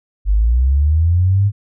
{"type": "linear sweep", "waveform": "sine", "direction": "up", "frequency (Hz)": [47.23, 103.83], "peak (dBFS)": -10, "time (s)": [0.25, 1.52], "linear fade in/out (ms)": 50, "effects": []}